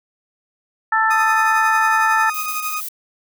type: harmonic tone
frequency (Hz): 441.7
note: A4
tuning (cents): +7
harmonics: 2 / 3 / 4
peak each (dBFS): -18 / -18 / -18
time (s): 0.92-2.3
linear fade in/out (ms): 5
type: tone with tremolo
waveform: 30% pulse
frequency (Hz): 1244.5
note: D#6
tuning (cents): 0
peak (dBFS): -18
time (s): 1.1-2.81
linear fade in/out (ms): 10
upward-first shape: triangle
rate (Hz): 11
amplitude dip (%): 55
type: noise bursts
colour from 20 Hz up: violet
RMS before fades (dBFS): -28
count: 4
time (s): 2.34-2.886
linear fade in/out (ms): 0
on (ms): 120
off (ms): 22
effects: none